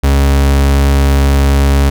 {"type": "tone", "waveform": "40% pulse", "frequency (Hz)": 69.3, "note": "C#2", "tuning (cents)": 0, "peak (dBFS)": -6, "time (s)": [0.03, 1.9], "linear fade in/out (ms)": 10, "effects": []}